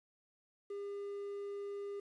triangle tone with quantisation, 403.3 Hz, G4, 49 cents sharp, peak -38 dBFS, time 0.7-2 s, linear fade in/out 5 ms, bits 11, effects resampled to 24000 Hz

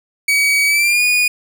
40% pulse tone with pitch glide, 2267 to 2458 Hz, C#7 to D#7, +38 to -22 cents, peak -11 dBFS, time 0.28-1.28 s, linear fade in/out 5 ms, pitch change +140 cents, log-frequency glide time 0.66-1.03 s, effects none

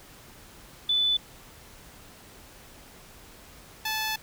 sine / 10% pulse tone pair in turn, 3491 / 870 Hz, A7 / A5, -14 / -20 cents, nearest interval 2 octaves, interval 2406 cents, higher first, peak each -21 / -19 dBFS, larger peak second, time 0.89-1.17 / 3.85-4.16 s, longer second, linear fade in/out 5 ms, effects pink hiss -50 dBFS RMS until 4.22 s

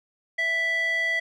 square tone with band-pass filter, 659.3 Hz, E5, in tune, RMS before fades -25 dBFS, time 0.38-1.2 s, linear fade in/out 10 ms, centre 2200 Hz, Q 7.5, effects none

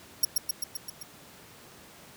15% pulse tone with echo, 5588 Hz, F8, in tune, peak -13 dBFS, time 0.23-0.25 s, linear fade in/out 5 ms, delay 130 ms, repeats 6, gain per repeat -3 dB, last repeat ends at 1.03 s, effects pink hiss -51 dBFS RMS until 2.16 s + high-pass 100 Hz 12 dB/octave

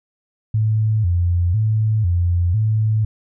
sine tone with vibrato, 97.6 Hz, G2, 7 cents flat, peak -14 dBFS, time 0.54-3.05 s, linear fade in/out 5 ms, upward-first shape square, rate 1 Hz, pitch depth 190 cents each way, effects none

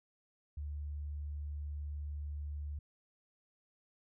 sine tone, 73.42 Hz, D2, in tune, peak -38 dBFS, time 0.57-2.79 s, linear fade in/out 5 ms, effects none

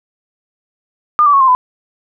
sine tone with pitch steps, 1210 / 1155.4 / 1103.2 / 1053.4 / 1005.8 Hz, D#6 / D6 / C#6 / C6 / B5, -49 / -29 / -9 / +11 / +31 cents, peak -6 dBFS, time 1.19-1.55 s, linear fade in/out 0 ms, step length 72 ms, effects none

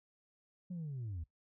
sine linear sweep, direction down, 185 to 74.5 Hz, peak -37 dBFS, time 0.7-1.24 s, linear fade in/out 10 ms, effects noise-tail reverb RT60 0.1 s tail -19 dB re dry + tanh soft clip ceiling -37 dBFS

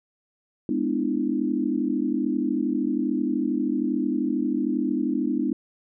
sine chord, E dominant seventh, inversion first, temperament just, 206 / 247.2 / 296.7 / 329.6 Hz, G#3 / B3 / D4 / E4, -14 / +2 / +18 / 0 cents, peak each -30 / -26 / -26 / -29 dBFS, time 0.69-5.53 s, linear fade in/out 2 ms, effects none

